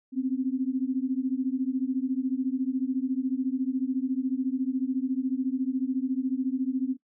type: beating tone pair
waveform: sine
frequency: 254.4 / 268.4 Hz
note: C4 / C4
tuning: -48 / +44 cents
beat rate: 14 Hz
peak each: -28 dBFS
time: 0.12-6.97 s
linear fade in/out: 50 ms
effects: noise-tail reverb RT60 0.1 s tail -18 dB re dry